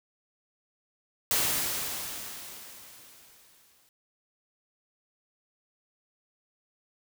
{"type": "noise with exponential decay", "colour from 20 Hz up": "white", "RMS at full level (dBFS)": -25, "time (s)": [1.31, 3.89], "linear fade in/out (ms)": 1, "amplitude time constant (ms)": 560, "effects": []}